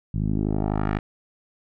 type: tone with low-pass filter sweep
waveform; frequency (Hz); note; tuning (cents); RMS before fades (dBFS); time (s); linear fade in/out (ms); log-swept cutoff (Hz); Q
10% pulse; 51.91; G#1; 0; -24; 0.14-0.99; 5; 140 to 2200; 1.4
effects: none